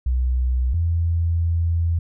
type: tone pair in turn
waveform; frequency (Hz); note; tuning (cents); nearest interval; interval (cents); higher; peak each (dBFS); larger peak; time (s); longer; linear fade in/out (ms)
sine; 62.9 / 83.96; B1 / E2; +32 / +32; perfect fourth; 500; second; -17; neither; 0.06-0.74 / 0.74-1.99; second; 5
effects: none